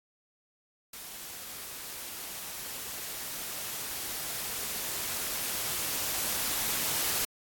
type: noise with level ramp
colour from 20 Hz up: white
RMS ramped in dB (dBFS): -43 to -29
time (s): 0.93-7.25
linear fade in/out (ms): 5
effects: AAC 64 kbps